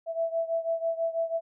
sine beating tone pair, 659.3 / 665.4 Hz, E5 / E5, 0 / +16 cents, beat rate 6.1 Hz, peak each -28 / -31 dBFS, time 0.06-1.41 s, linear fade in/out 50 ms, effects none

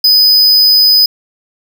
square tone, 5000 Hz, D#8, 8 cents sharp, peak -5 dBFS, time 0.04-1.06 s, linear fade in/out 5 ms, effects none

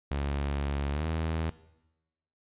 sawtooth tone with pitch glide, 70.7 to 80.28 Hz, C#2 to E2, +35 to -45 cents, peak -25 dBFS, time 0.11-1.5 s, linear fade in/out 0 ms, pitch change +220 cents, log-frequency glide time 0.92-1.06 s, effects noise-tail reverb RT60 0.9 s tail -17 dB re dry + resampled to 8000 Hz

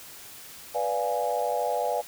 sine chord, B diminished seventh, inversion none, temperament equal, 493.9 / 587.3 / 698.5 / 830.6 Hz, B4 / D5 / F5 / Ab5, 0 / 0 / 0 / 0 cents, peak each -30 dBFS, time 0.74-2.02 s, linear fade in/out 20 ms, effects white hiss -45 dBFS RMS until 2.07 s

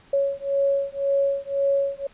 sine beating tone pair, 554.4 / 556.3 Hz, C#5 / C#5, 0 / +6 cents, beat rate 1.9 Hz, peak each -23 dBFS, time 0.13-2.07 s, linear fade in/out 5 ms, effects pink hiss -54 dBFS RMS until 2.13 s + resampled to 8000 Hz

